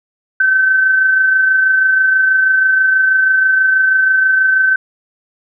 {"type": "tone with amplitude modulation", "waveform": "sine", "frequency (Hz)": 1536, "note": "G6", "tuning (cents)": -36, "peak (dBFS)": -7, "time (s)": [0.4, 4.76], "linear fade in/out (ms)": 5, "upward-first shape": "sine", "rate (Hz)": 26.2, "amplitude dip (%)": 35, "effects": []}